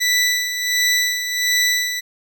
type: tone with tremolo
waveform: 20% pulse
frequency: 1975.5 Hz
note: B6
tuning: in tune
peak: -9 dBFS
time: 0-2.01 s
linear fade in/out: 20 ms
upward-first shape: sine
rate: 1.4 Hz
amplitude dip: 60%
effects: none